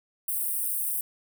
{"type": "high-pass noise", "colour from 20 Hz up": "white", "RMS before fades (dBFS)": -29, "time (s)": [0.28, 1.01], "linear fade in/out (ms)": 2, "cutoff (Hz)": 8500, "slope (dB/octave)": 96, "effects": []}